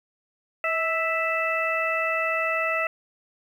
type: harmonic tone with a mistuned harmonic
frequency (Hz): 659.3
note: E5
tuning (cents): 0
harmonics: 1 / 2 / 3 / 4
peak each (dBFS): -28 / -28 / -28 / -28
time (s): 0.64-2.87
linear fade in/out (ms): 2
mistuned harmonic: 1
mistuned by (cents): -39
effects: 9-bit